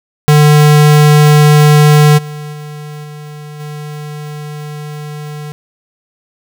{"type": "tone with level steps", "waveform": "square", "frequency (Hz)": 149.5, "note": "D3", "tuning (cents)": 31, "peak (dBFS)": [-4, -23, -25, -27, -23], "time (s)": [0.28, 5.52], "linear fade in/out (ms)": 0, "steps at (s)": [2.17, 2.52, 3.03, 3.59], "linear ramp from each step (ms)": 20, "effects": []}